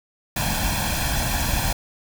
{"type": "noise with comb filter", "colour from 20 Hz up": "pink", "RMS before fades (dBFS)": -23, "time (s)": [0.36, 1.73], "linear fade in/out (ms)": 5, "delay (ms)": 1.2, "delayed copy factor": 0.75, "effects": []}